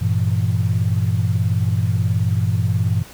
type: chord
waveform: sine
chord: E diminished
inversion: first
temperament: equal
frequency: 98 / 116.54 / 164.81 Hz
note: G2 / Bb2 / E3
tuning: 0 / 0 / 0 cents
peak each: -18 / -19 / -23 dBFS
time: 0.01-3.03 s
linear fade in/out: 10 ms
effects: tanh soft clip ceiling -6 dBFS + pink hiss -41 dBFS RMS until 3.13 s